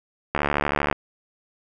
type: click train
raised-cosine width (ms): 0.5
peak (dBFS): -6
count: 43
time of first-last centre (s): 0.35-0.927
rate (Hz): 72.8
effects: none